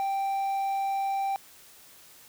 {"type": "tone", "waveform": "triangle", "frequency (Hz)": 784, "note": "G5", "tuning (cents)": 0, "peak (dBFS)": -24, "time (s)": [0, 1.36], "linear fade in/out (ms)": 0, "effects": ["white hiss -53 dBFS RMS until 2.28 s"]}